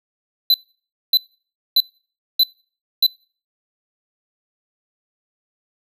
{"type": "tone bursts", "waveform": "square", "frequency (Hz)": 4012, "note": "B7", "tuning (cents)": 26, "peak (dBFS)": -11, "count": 5, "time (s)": [0.5, 3.065], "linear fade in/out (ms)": 2, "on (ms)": 41, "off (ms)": 590, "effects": ["noise-tail reverb RT60 0.4 s tail -24 dB re dry"]}